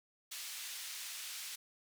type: band-pass noise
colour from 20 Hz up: pink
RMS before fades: -45 dBFS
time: 0.31-1.56 s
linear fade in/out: 10 ms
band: 2700 to 15000 Hz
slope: 12 dB/octave
effects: none